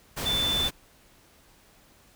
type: tone in noise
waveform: sine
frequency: 3520 Hz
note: A7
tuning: in tune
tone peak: -24 dBFS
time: 0.25-0.69 s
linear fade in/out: 20 ms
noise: pink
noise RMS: -32 dBFS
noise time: 0.16-0.71 s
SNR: +5 dB
effects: pink hiss -58 dBFS RMS until 2.15 s